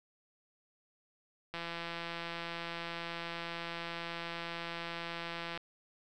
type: click train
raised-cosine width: 0.3 ms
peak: -24 dBFS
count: 683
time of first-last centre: 1.54-5.576 s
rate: 169 Hz
effects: none